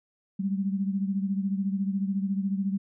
sine beating tone pair, 193.5 / 207.5 Hz, G3 / G#3, -22 / -1 cents, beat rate 14 Hz, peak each -26 / -32 dBFS, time 0.39-2.78 s, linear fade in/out 10 ms, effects none

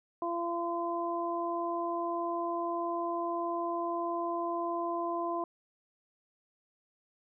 harmonic tone, 341.6 Hz, F4, 38 cents flat, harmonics 1 / 2 / 3, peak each -35 / -35 / -35 dBFS, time 0.22-5.44 s, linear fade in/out 2 ms, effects none

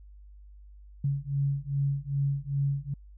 sine beating tone pair, 138.59 / 141.09 Hz, C#3 / C#3, 0 / +31 cents, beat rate 2.5 Hz, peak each -29 dBFS, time 1.04-2.94 s, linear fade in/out 5 ms, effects added 50 Hz sine -47 dBFS peak until 3.17 s

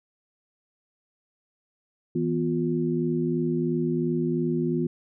sine tone cluster, 162.5 / 245.4 / 353.5 Hz, E3 / B3 / F4, -24 / -11 / +21 cents, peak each -27 dBFS, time 2.15-4.87 s, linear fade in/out 5 ms, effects none

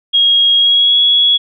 sine tone with pitch glide, 3278 to 3355 Hz, G#7 to G#7, -23 to +17 cents, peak -7 dBFS, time 0.13-1.38 s, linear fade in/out 20 ms, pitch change +40 cents, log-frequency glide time 0.57-0.99 s, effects none

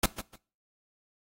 pink noise with echo, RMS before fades -23 dBFS, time 0.03-0.06 s, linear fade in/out 5 ms, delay 150 ms, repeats 2, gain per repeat -14 dB, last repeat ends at 0.36 s, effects noise-tail reverb RT60 0.4 s tail -21 dB re dry + AAC 48 kbps

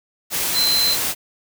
sine tone in noise, 4082 Hz, C8, 44 cents flat, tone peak -16 dBFS, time 0.53-0.97 s, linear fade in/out 50 ms, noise white, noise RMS -22 dBFS, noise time 0.3-1.15 s, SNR +3 dB, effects none

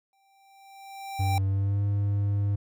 square tone with exponential growth, 784 Hz, G5, in tune, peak -27 dBFS, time 0.13-1.38 s, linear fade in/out 1 ms, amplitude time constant 270 ms
triangle tone with pitch glide, 96.8 to 101.09 Hz, G2 to G#2, -21 to -46 cents, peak -21 dBFS, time 1.19-2.56 s, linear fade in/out 10 ms, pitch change +75 cents, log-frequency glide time 1.45-1.82 s
effects none

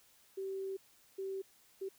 sine tone bursts at uneven times, 385.9 Hz, G4, 27 cents flat, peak -37 dBFS, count 3, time 0.37-0.77 / 1.18-1.42 / 1.81-1.89 s, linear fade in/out 10 ms, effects white hiss -66 dBFS RMS until 1.98 s

